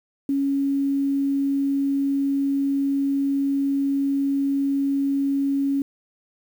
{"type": "tone with quantisation", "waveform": "sine", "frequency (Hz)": 277.2, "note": "C#4", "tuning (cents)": 0, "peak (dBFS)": -19, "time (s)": [0.29, 5.82], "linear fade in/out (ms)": 2, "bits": 8, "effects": []}